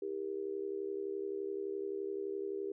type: tone with amplitude modulation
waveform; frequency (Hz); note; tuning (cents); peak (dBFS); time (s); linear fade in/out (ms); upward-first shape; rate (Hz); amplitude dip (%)
sine; 396.8; G4; +21; -32; 0.02-2.72; 5; sine; 71.7; 85
effects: none